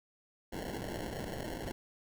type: noise with sample-and-hold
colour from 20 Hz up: white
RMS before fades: -40 dBFS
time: 0.52-1.72 s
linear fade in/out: 10 ms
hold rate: 1225 Hz
effects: none